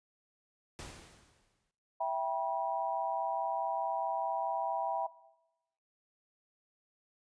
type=noise with exponential decay; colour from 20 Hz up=pink; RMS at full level=-44 dBFS; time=0.79-1.71 s; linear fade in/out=0 ms; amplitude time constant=200 ms
type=chord; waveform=sine; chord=E minor; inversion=none; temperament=equal with one note detuned; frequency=659.3 / 784 / 968.6 Hz; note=E5 / G5 / B5; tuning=0 / 0 / -34 cents; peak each=-35 dBFS; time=2-5.07 s; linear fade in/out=10 ms
effects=noise-tail reverb RT60 0.9 s tail -19 dB re dry + resampled to 22050 Hz